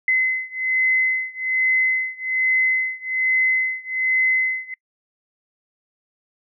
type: beating tone pair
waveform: sine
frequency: 2043 / 2044.2 Hz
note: C7 / C7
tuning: -42 / -41 cents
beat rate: 1.2 Hz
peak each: -20 / -21 dBFS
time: 0.08-4.74 s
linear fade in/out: 2 ms
effects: noise-tail reverb RT60 0.1 s tail -26 dB re dry